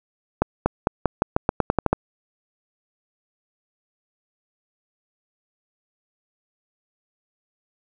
accelerating click train, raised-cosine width 1 ms, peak -3 dBFS, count 12, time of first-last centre 0.42-1.93 s, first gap 240 ms, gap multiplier 0.88, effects none

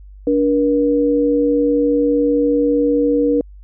sine tone pair together, 289.2 / 477.5 Hz, D4 / A#4, -27 / +42 cents, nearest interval major sixth, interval 869 cents, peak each -15 dBFS, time 0.27-3.41 s, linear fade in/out 2 ms, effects added 49 Hz sine -36 dBFS peak until 3.63 s

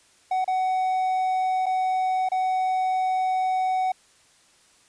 triangle tone with dropouts, 748 Hz, F#5, 19 cents sharp, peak -19 dBFS, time 0.31-3.92 s, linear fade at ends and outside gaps 5 ms, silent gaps 0.445-0.477 / 1.659-1.664 / 2.289-2.317 s, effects white hiss -58 dBFS RMS until 4.88 s + resampled to 22050 Hz

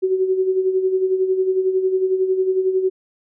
sine tone with tremolo, 376.1 Hz, F#4, 28 cents sharp, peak -13 dBFS, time 0.02-2.9 s, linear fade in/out 20 ms, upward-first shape sine, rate 11 Hz, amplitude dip 60%, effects none

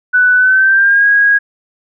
sine tone with pitch glide, 1491 to 1644.8 Hz, F#6 to G#6, +13 to -17 cents, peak -6 dBFS, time 0.13-1.39 s, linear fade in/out 20 ms, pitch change +170 cents, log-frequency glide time 0.36-1.07 s, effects none

